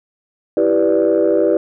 sine chord, E minor seventh, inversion none, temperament equal, 329.6 / 392 / 493.9 / 587.3 Hz, E4 / G4 / B4 / D5, 0 / 0 / 0 / 0 cents, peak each -16 dBFS, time 0.57-1.57 s, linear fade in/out 2 ms, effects tanh soft clip ceiling -5 dBFS

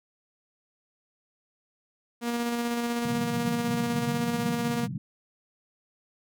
sawtooth tone with tremolo, 236.9 Hz, A#3, 28 cents sharp, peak -22 dBFS, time 2.21-4.88 s, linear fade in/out 50 ms, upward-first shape square, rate 16 Hz, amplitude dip 25%
white band-pass noise, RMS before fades -33 dBFS, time 3.05-4.98 s, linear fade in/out 5 ms, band 120 to 210 Hz, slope 48 dB/octave
effects none

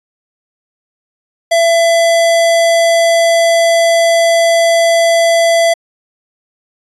square tone, 670 Hz, E5, 28 cents sharp, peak -8 dBFS, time 1.51-5.74 s, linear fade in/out 10 ms, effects resampled to 24000 Hz

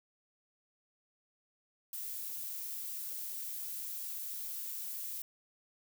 violet noise, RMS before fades -41 dBFS, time 1.93-5.22 s, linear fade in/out 2 ms, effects none

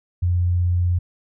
sine tone, 88.4 Hz, F2, 22 cents sharp, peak -16 dBFS, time 0.22-0.99 s, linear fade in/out 10 ms, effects none

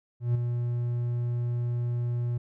triangle tone with ADSR envelope, 120.3 Hz, B2, 45 cents flat, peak -18 dBFS, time 0.2-2.38 s, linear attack 150 ms, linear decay 7 ms, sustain -6 dB, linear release 8 ms, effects none

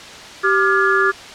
sine tone cluster, 387.1 / 1191 / 1410 / 1694 Hz, G4 / D6 / F6 / G#6, -22 / +24 / +16 / +34 cents, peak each -18 dBFS, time 0.43-1.12 s, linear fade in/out 20 ms, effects white hiss -35 dBFS RMS until 1.34 s + low-pass 5000 Hz 12 dB/octave

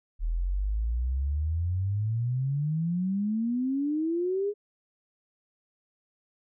sine exponential sweep, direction up, 38.89 to 419.6 Hz, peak -25 dBFS, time 0.19-4.54 s, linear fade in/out 50 ms, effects none

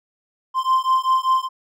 triangle beating tone pair, 1041 / 1046.1 Hz, C6 / C6, -9 / -1 cents, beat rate 5.1 Hz, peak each -17 dBFS, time 0.54-1.49 s, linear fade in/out 50 ms, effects none

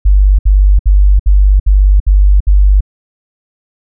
sine tone bursts, 49 Hz, G1, in tune, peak -3 dBFS, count 7, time 0.05-2.808 s, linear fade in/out 10 ms, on 340 ms, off 63 ms, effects none

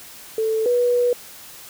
sine tone pair in turn, 441.7 / 487.2 Hz, A4 / B4, +7 / -24 cents, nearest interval major second, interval 169 cents, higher second, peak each -18 / -15 dBFS, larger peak second, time 0.38-0.66 / 0.66-1.13 s, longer second, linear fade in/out 2 ms, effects white hiss -41 dBFS RMS until 1.69 s

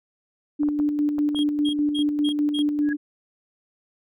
sine tone with tremolo, 294.6 Hz, D4, 6 cents sharp, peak -18 dBFS, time 0.59-2.97 s, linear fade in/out 20 ms, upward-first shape square, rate 5 Hz, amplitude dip 40%
clicks, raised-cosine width 1 ms, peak -23 dBFS, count 5, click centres 0.633 / 0.687 / 0.799 / 1.184 / 1.347 s
triangle tone bursts, 3264 Hz, G#7, 31 cents flat, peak -26 dBFS, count 5, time 1.35-2.625 s, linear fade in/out 10 ms, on 87 ms, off 210 ms
sine tone with exponential growth, 1660 Hz, G#6, 1 cent flat, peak -25 dBFS, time 2.81-2.93 s, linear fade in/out 5 ms, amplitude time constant 26 ms
effects none

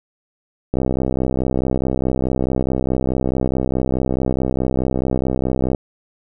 click train, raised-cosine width 2 ms, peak -6 dBFS, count 325, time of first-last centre 0.74-5.748 s, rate 64.7 Hz, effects none

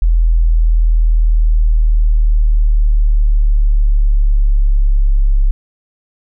sine exponential sweep, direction down, 41.44 to 34.2 Hz, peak -7 dBFS, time 0.02-5.51 s, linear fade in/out 0 ms, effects none

